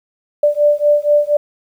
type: beating tone pair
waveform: sine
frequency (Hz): 587 / 591.2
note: D5 / D5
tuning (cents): -1 / +11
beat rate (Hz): 4.2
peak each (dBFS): -13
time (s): 0.43-1.37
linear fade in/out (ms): 5
effects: 8-bit